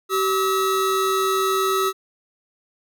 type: tone pair together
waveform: square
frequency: 383.5 / 1290 Hz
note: G4 / E6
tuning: -38 / -38 cents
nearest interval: octave + major sixth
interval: 2100 cents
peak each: -22 dBFS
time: 0.09-1.93 s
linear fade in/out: 50 ms
effects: none